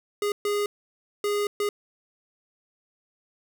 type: tone bursts at uneven times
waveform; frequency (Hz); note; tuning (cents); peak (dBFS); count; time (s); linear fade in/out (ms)
square; 411.6; G#4; -16; -24; 4; 0.22-0.32 / 0.45-0.66 / 1.24-1.47 / 1.6-1.69; 2
effects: none